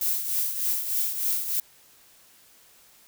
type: noise with tremolo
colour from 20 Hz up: violet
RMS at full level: -24 dBFS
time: 0.01-1.6 s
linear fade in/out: 2 ms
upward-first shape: triangle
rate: 3.3 Hz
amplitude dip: 65%
effects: white hiss -56 dBFS RMS until 3.07 s